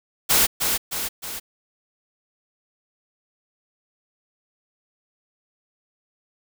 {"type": "noise with echo", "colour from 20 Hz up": "white", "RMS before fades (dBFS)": -17, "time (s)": [0.29, 0.47], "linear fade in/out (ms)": 20, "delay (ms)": 310, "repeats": 3, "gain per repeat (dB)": -5, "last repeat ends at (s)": 1.4, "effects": []}